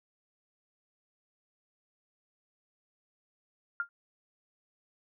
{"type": "tone with exponential decay", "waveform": "sine", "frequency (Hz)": 1400, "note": "F6", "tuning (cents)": 4, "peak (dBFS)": -25, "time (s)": [3.8, 3.89], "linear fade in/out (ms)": 1, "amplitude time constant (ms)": 18, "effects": []}